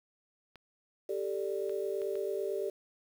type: clicks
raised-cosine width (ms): 0.3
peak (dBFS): -35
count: 4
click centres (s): 0.557 / 1.695 / 2.018 / 2.155
type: chord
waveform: sine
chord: G suspended second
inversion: none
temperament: just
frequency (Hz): 392 / 441 / 588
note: G4 / A4 / D5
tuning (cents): 0 / +4 / +2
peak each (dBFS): -34 / -37 / -38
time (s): 1.09-2.7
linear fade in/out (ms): 5
effects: 9-bit